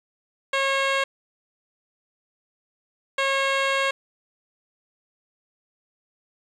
10% pulse tone pair in turn, 544 / 544 Hz, C#5 / C#5, -33 / -33 cents, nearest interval unison, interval 0 cents, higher neither, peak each -12 dBFS, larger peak neither, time 0.53-1.04 / 3.18-3.91 s, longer second, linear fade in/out 5 ms, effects low-pass 5000 Hz 12 dB/octave + 9-bit

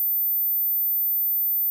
sine tone, 14080 Hz, A9, in tune, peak -20 dBFS, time 0-1.7 s, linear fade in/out 0 ms, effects none

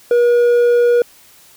sine tone with hard clipping, 479.9 Hz, B4, 50 cents flat, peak -10 dBFS, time 0.11-1.02 s, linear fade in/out 2 ms, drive 3 dB, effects white hiss -46 dBFS RMS until 1.56 s

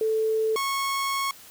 sine / sawtooth tone pair in turn, 439.8 / 1098 Hz, A4 / C#6, -1 / -17 cents, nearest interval octave + major third, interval 1584 cents, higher second, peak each -21 dBFS, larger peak neither, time 0.01-0.56 / 0.56-1.31 s, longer second, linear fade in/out 2 ms, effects white hiss -48 dBFS RMS until 1.5 s

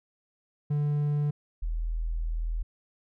triangle / sine tone pair in turn, 146.9 / 40.84 Hz, D3 / E1, +1 / -15 cents, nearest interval octave + minor seventh, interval 2216 cents, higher first, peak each -22 / -27 dBFS, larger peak first, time 0.7-1.31 / 1.62-2.63 s, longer second, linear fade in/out 10 ms, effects none

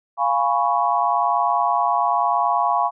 sine chord, C# dominant seventh, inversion first, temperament equal with one note detuned, 698.5 / 827.7 / 987.8 / 1108.7 Hz, E#5 / G#5 / B5 / C#6, 0 / -6 / 0 / 0 cents, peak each -22 dBFS, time 0.17-2.91 s, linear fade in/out 50 ms, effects none

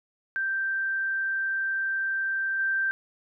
sine tone with level steps, 1568 Hz, G6, in tune, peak -25 / -23 dBFS, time 0.36-2.91 s, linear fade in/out 0 ms, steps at 2.59 s, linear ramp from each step 5 ms, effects none

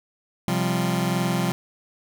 sawtooth chord, C suspended fourth, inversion none, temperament just, 130.81 / 174.42 / 196.22 Hz, C3 / F3 / G3, 0 / -2 / +2 cents, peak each -23 / -20 / -22 dBFS, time 0.48-1.52 s, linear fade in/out 0 ms, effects 8-bit

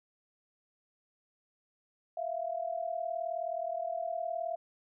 sine tone pair together, 660 / 699.2 Hz, E5 / F5, +2 / +2 cents, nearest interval minor second, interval 100 cents, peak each -35 / -36 dBFS, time 2.17-4.56 s, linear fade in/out 5 ms, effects none

